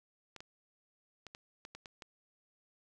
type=clicks; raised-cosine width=0.2 ms; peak=-30 dBFS; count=8; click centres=0.363 / 0.405 / 1.267 / 1.349 / 1.651 / 1.75 / 1.858 / 2.022 s; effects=none